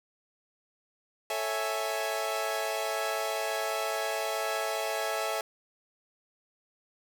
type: chord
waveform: sawtooth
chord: A major seventh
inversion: none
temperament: equal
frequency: 440 / 554.4 / 659.3 / 830.6 Hz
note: A4 / C#5 / E5 / G#5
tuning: 0 / 0 / 0 / 0 cents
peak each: -33 / -33 / -29 / -32 dBFS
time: 1.3-5.41 s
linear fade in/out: 2 ms
effects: none